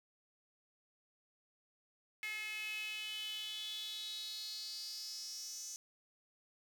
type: tone with high-pass filter sweep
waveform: sawtooth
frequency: 428.6 Hz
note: A4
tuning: 45 cents flat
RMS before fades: -44 dBFS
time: 2.23-5.76 s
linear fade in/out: 0 ms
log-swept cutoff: 2200 to 6200 Hz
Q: 7.5
effects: none